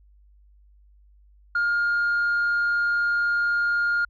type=tone; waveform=sine; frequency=1414 Hz; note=F6; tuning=21 cents sharp; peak=-18 dBFS; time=1.55-4.05 s; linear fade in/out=5 ms; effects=tanh soft clip ceiling -18 dBFS + added 50 Hz sine -52 dBFS peak until 4.09 s